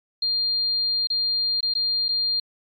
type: tone with dropouts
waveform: sine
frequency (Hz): 4200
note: C8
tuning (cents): +6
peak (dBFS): -20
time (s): 0.22-2.4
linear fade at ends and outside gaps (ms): 5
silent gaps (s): 1.072-1.101 / 1.607-1.628 / 1.738-1.751 / 2.084-2.089
effects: MP3 96 kbps